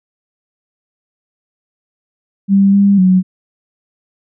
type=tone with pitch steps; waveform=sine; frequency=196.9 / 199.7 / 185.3 Hz; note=G3 / G3 / F#3; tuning=+8 / +32 / +3 cents; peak=-6 dBFS; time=2.48-3.23 s; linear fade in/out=50 ms; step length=250 ms; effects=none